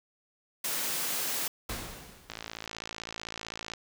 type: high-pass noise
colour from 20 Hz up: white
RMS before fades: -32 dBFS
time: 0.64-1.48 s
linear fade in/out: 5 ms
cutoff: 140 Hz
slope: 24 dB/octave
type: noise with exponential decay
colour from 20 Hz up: pink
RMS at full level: -34 dBFS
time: 1.69-2.66 s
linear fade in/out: 5 ms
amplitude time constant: 210 ms
type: click train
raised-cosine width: 0.2 ms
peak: -20 dBFS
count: 81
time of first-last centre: 2.3-3.736 s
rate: 55.7 Hz
effects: none